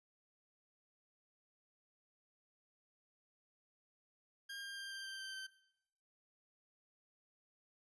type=tone with pitch steps; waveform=20% pulse; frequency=1610 / 1599.8 / 1589.7 / 1579.6 / 1569.6 / 1559.7 / 1549.8 Hz; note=G6 / G6 / G6 / G6 / G6 / G6 / G6; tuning=+46 / +35 / +24 / +13 / +2 / -9 / -20 cents; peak=-40 dBFS; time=4.49-5.47 s; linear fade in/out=10 ms; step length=140 ms; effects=noise-tail reverb RT60 0.8 s tail -17 dB re dry + resampled to 24000 Hz